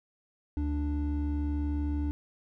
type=tone pair together; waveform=triangle; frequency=73.42 / 293.7 Hz; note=D2 / D4; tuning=0 / 0 cents; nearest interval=2 octaves; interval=2400 cents; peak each=-27 / -31 dBFS; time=0.57-2.11 s; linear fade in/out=0 ms; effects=none